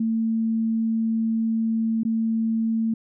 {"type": "tone with dropouts", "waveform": "sine", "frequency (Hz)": 224.6, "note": "A3", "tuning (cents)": 36, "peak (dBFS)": -20, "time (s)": [0, 2.94], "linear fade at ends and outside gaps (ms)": 5, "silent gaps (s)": [2.034, 2.05], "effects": []}